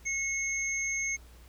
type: tone pair together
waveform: sine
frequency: 2183 / 6370 Hz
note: C#7 / G8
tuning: -27 / +27 cents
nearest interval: octave + perfect fifth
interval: 1854 cents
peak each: -31 / -33 dBFS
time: 0.05-1.17 s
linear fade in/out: 20 ms
effects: added 60 Hz sine -51 dBFS peak until 1.48 s + pink hiss -59 dBFS RMS until 1.48 s